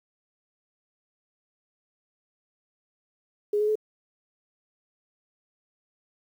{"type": "tone with pitch steps", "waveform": "sine", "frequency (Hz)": [415.3, 422.6, 429.9], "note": ["G#4", "G#4", "A4"], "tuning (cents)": [0, 30, -40], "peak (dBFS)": -21, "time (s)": [3.53, 3.755], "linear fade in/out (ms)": 5, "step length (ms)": 75, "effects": ["9-bit"]}